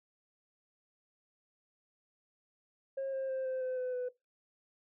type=tone with pitch steps; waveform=sine; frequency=540 / 532.9 / 525.8 / 518.9 / 512.1 / 505.3 / 498.6 Hz; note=C#5 / C5 / C5 / C5 / C5 / B4 / B4; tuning=-45 / +32 / +8 / -14 / -37 / +40 / +16 cents; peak=-31 dBFS; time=2.97-4.09 s; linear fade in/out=10 ms; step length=160 ms; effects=noise-tail reverb RT60 0.2 s tail -20 dB re dry + tanh soft clip ceiling -32 dBFS